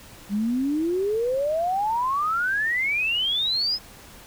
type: exponential sweep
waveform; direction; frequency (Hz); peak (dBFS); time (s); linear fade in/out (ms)
sine; up; 195.7 to 5190; -21; 0.29-3.79; 50
effects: pink hiss -46 dBFS RMS until 4.26 s